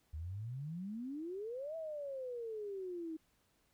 sine exponential two-way sweep, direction up then down, 73.42 to 659.3 to 313.3 Hz, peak -40 dBFS, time 0.13-3.17 s, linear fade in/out 10 ms, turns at 1.76 s, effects pink hiss -75 dBFS RMS until 3.73 s

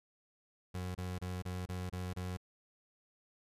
30% pulse tone bursts, 91 Hz, F#2, 28 cents flat, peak -35 dBFS, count 7, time 0.74-2.372 s, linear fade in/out 10 ms, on 210 ms, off 27 ms, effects resampled to 32000 Hz

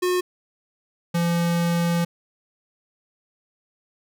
square tone pair in turn, 361.8 / 170.75 Hz, F#4 / F3, -39 / -39 cents, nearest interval octave + minor second, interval 1300 cents, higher first, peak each -20 dBFS, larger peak neither, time 0.02-0.21 / 1.14-2.05 s, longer second, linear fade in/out 10 ms, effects none

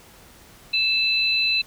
sine tone pair together, 2637 / 4023 Hz, E7 / B7, 0 / +31 cents, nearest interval perfect fifth, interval 731 cents, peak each -21 dBFS, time 0.73-1.62 s, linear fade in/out 10 ms, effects pink hiss -49 dBFS RMS until 1.66 s

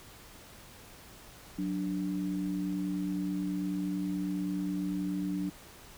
sine tone pair together, 184.43 / 293.7 Hz, F#3 / D4, -5 / 0 cents, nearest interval minor sixth, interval 805 cents, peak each -33 / -33 dBFS, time 1.58-5.5 s, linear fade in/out 10 ms, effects pink hiss -52 dBFS RMS until 5.97 s

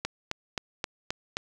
click train, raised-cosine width 0.2 ms, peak -12 dBFS, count 6, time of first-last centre 0.05-1.369 s, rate 3.79 Hz, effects none

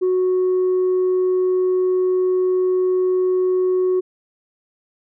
sine tone, 368.5 Hz, F#4, 7 cents flat, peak -13 dBFS, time 0.01-4.01 s, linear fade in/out 20 ms, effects tanh soft clip ceiling -13 dBFS

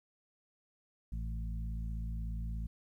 harmonic tone with a mistuned harmonic, 55.3 Hz, A1, 9 cents sharp, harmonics 1 / 2 / 3 / 4, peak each -36 / -45 / -46 / -51 dBFS, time 1.12-2.67 s, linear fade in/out 5 ms, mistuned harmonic 2, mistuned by +20 cents, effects 12-bit

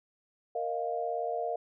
sine chord, Bb suspended fourth, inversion none, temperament just, 466.2 / 621.6 / 699.2 Hz, Bb4 / Eb5 / F5, 0 / -2 / +2 cents, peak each -35 / -36 / -33 dBFS, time 0.55-1.56 s, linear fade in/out 5 ms, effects none

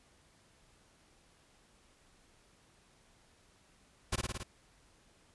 pink noise with echo, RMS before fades -32 dBFS, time 4.12-4.16 s, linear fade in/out 10 ms, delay 55 ms, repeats 5, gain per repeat -2 dB, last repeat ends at 4.435 s, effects pink hiss -66 dBFS RMS until 5.34 s + resampled to 24000 Hz

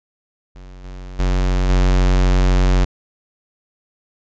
square tone with level steps, 46 Hz, F#1, 9 cents flat, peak -36 / -31 / -15 / -12 dBFS, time 0.55-2.85 s, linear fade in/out 10 ms, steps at 0.84 / 1.19 / 1.69 s, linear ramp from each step 5 ms, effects resampled to 16000 Hz

